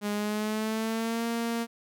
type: tone with pitch glide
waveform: sawtooth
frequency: 206.7 to 232 Hz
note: G#3 to A#3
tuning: -8 to -8 cents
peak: -24 dBFS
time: 0.01-1.67 s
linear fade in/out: 50 ms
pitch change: +200 cents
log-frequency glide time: 0.12-1.26 s
effects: none